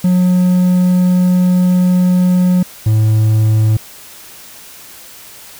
triangle tone pair in turn, 181.1 / 109 Hz, F#3 / A2, -37 / -16 cents, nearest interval major sixth, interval 879 cents, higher first, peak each -6 dBFS, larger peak neither, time 0.04-2.63 / 2.86-3.77 s, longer first, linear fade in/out 5 ms, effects white hiss -36 dBFS RMS until 5.59 s

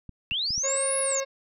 clicks, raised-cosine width 5 ms, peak -28 dBFS, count 4, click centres 0.093 / 0.318 / 0.506 / 0.579 s
sine linear two-way sweep, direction up then down, 2637 to 10610 to 6180 Hz, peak -25 dBFS, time 0.31-1.2 s, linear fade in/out 0 ms, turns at 0.99 s
harmonic tone, 542 Hz, C#5, 39 cents flat, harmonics 1 / 2 / 3 / 4 / 5 / 7 / 8 / 9 / 10, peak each -28 / -37 / -41 / -40 / -44 / -44 / -47 / -51 / -51 dBFS, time 0.63-1.25 s, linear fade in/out 20 ms
effects none

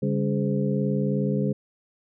sine tone cluster, 141.4 / 200.5 / 283.3 / 418.4 / 516 Hz, C#3 / G3 / C#4 / G#4 / C5, +35 / +39 / +38 / +13 / -24 cents, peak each -26 / -25 / -32 / -30 / -32 dBFS, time 0.02-1.53 s, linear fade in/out 10 ms, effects none

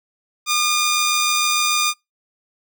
10% pulse tone with amplitude modulation, 1211 Hz, D#6, 47 cents flat, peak -7 dBFS, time 0.46-1.94 s, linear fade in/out 50 ms, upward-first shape sine, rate 86.8 Hz, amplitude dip 25%, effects noise-tail reverb RT60 0.2 s tail -25 dB re dry

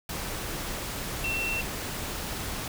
sine tone in noise, 2706 Hz, E7, 45 cents sharp, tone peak -28 dBFS, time 1.24-1.61 s, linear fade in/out 2 ms, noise pink, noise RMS -34 dBFS, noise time 0.09-2.68 s, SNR +3 dB, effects none

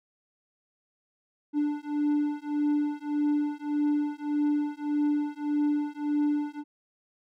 triangle beating tone pair, 293.7 / 295.4 Hz, D4 / D4, 0 / +10 cents, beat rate 1.7 Hz, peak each -26 dBFS, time 1.53-6.64 s, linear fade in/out 50 ms, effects none

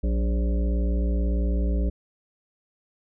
harmonic tone with a mistuned harmonic, 58.27 Hz, A#1, in tune, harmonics 1 / 3 / 5 / 7 / 9 / 10, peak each -21 / -31 / -35 / -38 / -40 / -41 dBFS, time 0.03-1.9 s, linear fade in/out 10 ms, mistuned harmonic 3, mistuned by +130 cents, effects none

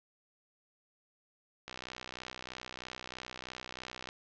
click train, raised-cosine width 0.2 ms, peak -24 dBFS, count 153, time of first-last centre 1.68-4.089 s, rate 63.1 Hz, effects low-pass 5000 Hz 12 dB/octave

